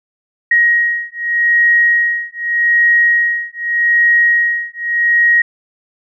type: beating tone pair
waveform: sine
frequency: 1887 / 1887.83 Hz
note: A#6 / A#6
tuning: +21 / +21 cents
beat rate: 0.83 Hz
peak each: -13 dBFS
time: 0.51-5.42 s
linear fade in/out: 5 ms
effects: none